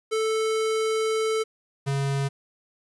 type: tone pair in turn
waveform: square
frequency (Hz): 440 / 138.43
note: A4 / C#3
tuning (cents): 0 / -2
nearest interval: octave + minor sixth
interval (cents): 2002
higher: first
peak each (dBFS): -23 / -24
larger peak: first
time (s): 0.11-1.44 / 1.86-2.29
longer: first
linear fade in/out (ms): 20
effects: resampled to 24000 Hz + 9-bit